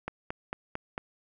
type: click train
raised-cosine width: 0.5 ms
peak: -18 dBFS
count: 5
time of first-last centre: 0.08-0.979 s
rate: 4.45 Hz
effects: none